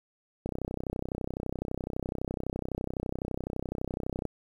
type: click train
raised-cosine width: 2 ms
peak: -19 dBFS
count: 122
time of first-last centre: 0.46-4.253 s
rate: 31.9 Hz
effects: 9-bit